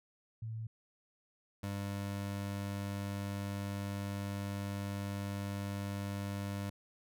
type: tone pair in turn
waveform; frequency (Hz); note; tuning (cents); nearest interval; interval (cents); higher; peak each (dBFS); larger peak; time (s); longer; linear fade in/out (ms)
sine / 25% pulse; 111.7 / 100; A2 / G2; +27 / +35; major second; 192; first; -38 / -33; second; 0.42-0.67 / 1.63-6.7; second; 5
effects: none